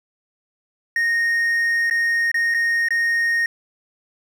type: tone with dropouts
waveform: triangle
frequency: 1856 Hz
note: A#6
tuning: 8 cents flat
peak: -15 dBFS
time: 0.96-3.46 s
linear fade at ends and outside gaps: 2 ms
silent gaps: 1.899-1.909 / 2.316-2.343 / 2.541-2.545 / 2.886-2.906 s
effects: none